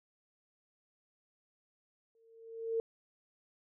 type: tone with exponential growth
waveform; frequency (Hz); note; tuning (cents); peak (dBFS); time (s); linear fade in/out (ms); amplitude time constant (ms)
sine; 454; A#4; -46; -28; 2.15-2.8; 1; 140
effects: none